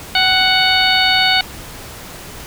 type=harmonic tone with a mistuned harmonic; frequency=741 Hz; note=F#5; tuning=2 cents sharp; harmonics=1 / 2 / 3 / 4 / 5 / 6; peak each=-18 / -18 / -18 / -18 / -18 / -18 dBFS; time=0.15-1.41 s; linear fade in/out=2 ms; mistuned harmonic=1; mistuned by=+34 cents; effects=pink hiss -33 dBFS RMS until 2.46 s